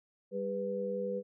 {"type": "tone cluster", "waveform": "sine", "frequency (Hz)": [197.4, 403.3, 494.3], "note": ["G3", "G4", "B4"], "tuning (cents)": [12, 49, 1], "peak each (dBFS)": [-39, -40, -34], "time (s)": [0.31, 1.23], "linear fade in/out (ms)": 50, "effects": []}